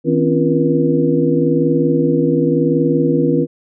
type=tone cluster; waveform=sine; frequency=158.3 / 258.7 / 279.6 / 344.1 / 479.4 Hz; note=D#3 / C4 / C#4 / F4 / A#4; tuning=+30 / -19 / +15 / -26 / +48 cents; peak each=-18 dBFS; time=0.04-3.47 s; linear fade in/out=50 ms; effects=none